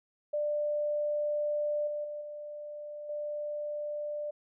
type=tone with level steps; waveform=sine; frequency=593 Hz; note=D5; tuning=17 cents sharp; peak=-28 / -32 / -36 / -39 / -33 dBFS; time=0.33-4.31 s; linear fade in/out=10 ms; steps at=1.87 / 2.04 / 2.21 / 3.09 s; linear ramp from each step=5 ms; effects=none